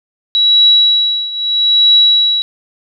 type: tone with tremolo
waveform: sine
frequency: 3900 Hz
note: B7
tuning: 23 cents flat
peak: -4 dBFS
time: 0.35-2.42 s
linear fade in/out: 0 ms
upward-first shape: triangle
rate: 0.78 Hz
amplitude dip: 85%
effects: none